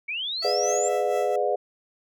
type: linear sweep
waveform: sine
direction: up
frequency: 2217 to 7490 Hz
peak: -27 dBFS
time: 0.08-0.89 s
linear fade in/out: 10 ms
type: tone with tremolo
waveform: 15% pulse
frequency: 660 Hz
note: E5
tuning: 2 cents sharp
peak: -27 dBFS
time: 0.42-1.36 s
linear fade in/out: 5 ms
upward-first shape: sine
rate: 4.3 Hz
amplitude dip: 65%
type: chord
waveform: sine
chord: G# diminished seventh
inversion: none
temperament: just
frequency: 415.3 / 498.4 / 598 / 717.6 Hz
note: G#4 / B4 / D5 / F5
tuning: 0 / +16 / +31 / +47 cents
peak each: -27 dBFS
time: 0.44-1.56 s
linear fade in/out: 10 ms
effects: none